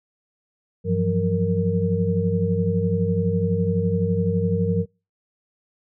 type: tone cluster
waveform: sine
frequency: 98.5 / 169.9 / 181.8 / 462.9 Hz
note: G2 / F3 / F#3 / A#4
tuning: +9 / -47 / -30 / -12 cents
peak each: -24 dBFS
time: 0.84-4.86 s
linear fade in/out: 50 ms
effects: noise-tail reverb RT60 0.3 s tail -26 dB re dry